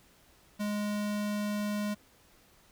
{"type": "tone", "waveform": "square", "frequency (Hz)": 207.7, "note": "G#3", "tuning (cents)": 0, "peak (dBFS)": -31, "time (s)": [0.59, 1.95], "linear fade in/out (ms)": 20, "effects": ["pink hiss -62 dBFS RMS until 2.71 s"]}